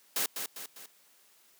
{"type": "noise with echo", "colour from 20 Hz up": "white", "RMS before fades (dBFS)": -30, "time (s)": [0.16, 0.26], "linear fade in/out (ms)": 2, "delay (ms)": 200, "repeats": 3, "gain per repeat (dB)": -6, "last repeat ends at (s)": 0.86, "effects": ["white hiss -63 dBFS RMS until 1.59 s", "high-pass 200 Hz 12 dB/octave"]}